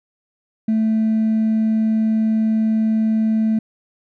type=tone with hard clipping; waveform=triangle; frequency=220 Hz; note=A3; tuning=in tune; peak=-14 dBFS; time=0.68-3.59 s; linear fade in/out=5 ms; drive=2 dB; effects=none